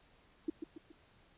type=tone with echo; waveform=sine; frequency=320 Hz; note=D#4; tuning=49 cents sharp; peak=-30 dBFS; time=0.48-0.5 s; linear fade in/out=5 ms; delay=140 ms; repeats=3; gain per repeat=-7 dB; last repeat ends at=0.92 s; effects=pink hiss -66 dBFS RMS until 1.37 s + resampled to 8000 Hz